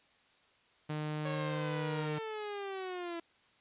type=tone; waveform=sawtooth; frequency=152.2 Hz; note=D#3; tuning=38 cents flat; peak=-31 dBFS; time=0.89-2.19 s; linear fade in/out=10 ms
type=linear sweep; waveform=sawtooth; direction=down; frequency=554.4 to 333.4 Hz; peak=-34 dBFS; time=1.25-3.2 s; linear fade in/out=5 ms
effects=white hiss -67 dBFS RMS until 3.6 s + resampled to 8000 Hz